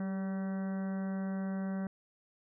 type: harmonic tone with a mistuned harmonic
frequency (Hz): 191.8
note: G3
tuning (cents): -37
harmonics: 1 / 2 / 3 / 4 / 5 / 6 / 7 / 8 / 9 / 10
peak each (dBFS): -33 / -50 / -46 / -51 / -58 / -55 / -58 / -53 / -63 / -58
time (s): 0-1.87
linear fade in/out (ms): 2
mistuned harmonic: 2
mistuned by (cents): +45
effects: none